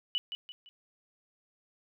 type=tone with echo; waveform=sine; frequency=2960 Hz; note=F#7; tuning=in tune; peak=-27 dBFS; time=0.15-0.18 s; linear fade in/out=0 ms; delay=170 ms; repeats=3; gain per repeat=-8 dB; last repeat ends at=0.69 s; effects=none